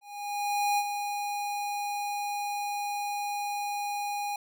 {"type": "tone with ADSR envelope", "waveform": "square", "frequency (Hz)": 819, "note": "G#5", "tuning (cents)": -24, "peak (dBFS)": -24, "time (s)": [0.01, 4.36], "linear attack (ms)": 770, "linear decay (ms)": 51, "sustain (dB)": -7, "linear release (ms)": 3, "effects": []}